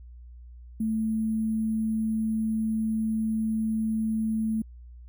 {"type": "tone with sample-and-hold", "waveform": "sine", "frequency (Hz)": 220, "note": "A3", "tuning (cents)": 0, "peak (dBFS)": -24, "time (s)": [0.8, 4.62], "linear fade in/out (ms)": 5, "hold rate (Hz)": 11025, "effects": ["added 60 Hz sine -43 dBFS peak until 5.08 s"]}